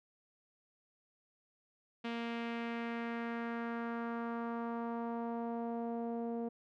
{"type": "tone with low-pass filter sweep", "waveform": "sawtooth", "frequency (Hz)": 233.1, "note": "A#3", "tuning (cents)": 0, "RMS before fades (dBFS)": -39, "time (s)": [2.04, 6.49], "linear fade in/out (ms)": 10, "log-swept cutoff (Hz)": [3000, 570], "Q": 1.8, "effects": []}